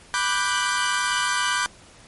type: chord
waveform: sawtooth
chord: G major seventh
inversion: first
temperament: equal with one note detuned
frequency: 987.8 / 1174.7 / 1480 / 1578 Hz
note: B5 / D6 / F#6 / G6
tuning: 0 / 0 / 0 / +11 cents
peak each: -23 dBFS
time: 0.14-1.66 s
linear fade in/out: 0 ms
effects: pink hiss -49 dBFS RMS until 2.07 s + MP3 48 kbps